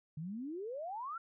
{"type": "exponential sweep", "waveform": "sine", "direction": "up", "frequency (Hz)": [146.83, 1400], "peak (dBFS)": -39, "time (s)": [0.17, 1.18], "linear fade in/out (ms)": 5, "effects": []}